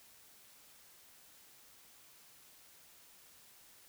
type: silence
effects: white hiss -61 dBFS RMS until 3.88 s